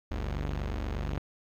sawtooth tone pair together, 48.34 / 71.8 Hz, G1 / D2, -23 / -39 cents, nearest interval perfect fifth, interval 684 cents, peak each -29 / -31 dBFS, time 0.11-1.18 s, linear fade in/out 0 ms, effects low-pass 4000 Hz 12 dB/octave + 11-bit

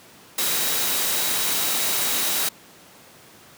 sine tone in noise, 3850 Hz, B7, 45 cents flat, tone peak -33 dBFS, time 0.38-2.49 s, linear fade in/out 5 ms, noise white, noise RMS -23 dBFS, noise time 0.38-2.49 s, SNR -13 dB, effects pink hiss -48 dBFS RMS until 3.57 s + high-pass 150 Hz 12 dB/octave

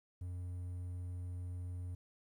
triangle tone, 89.3 Hz, F2, 39 cents sharp, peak -38 dBFS, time 0.21-1.95 s, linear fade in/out 5 ms, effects 12-bit

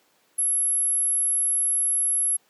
sine tone, 11175 Hz, F9, in tune, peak -20 dBFS, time 0.38-2.37 s, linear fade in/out 10 ms, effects pink hiss -63 dBFS RMS until 2.49 s + high-pass 300 Hz 12 dB/octave

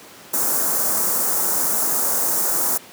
white band-stop noise, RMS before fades -20 dBFS, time 0.33-2.78 s, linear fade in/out 10 ms, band 1400 to 6400 Hz, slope 24 dB/octave, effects pink hiss -42 dBFS RMS until 2.92 s + high-pass 200 Hz 12 dB/octave

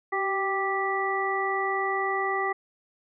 harmonic tone with a mistuned harmonic, 392 Hz, G4, in tune, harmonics 1 / 2 / 3 / 5, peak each -30 / -30 / -30 / -30 dBFS, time 0.12-2.53 s, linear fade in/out 10 ms, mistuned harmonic 1, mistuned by -32 cents, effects none

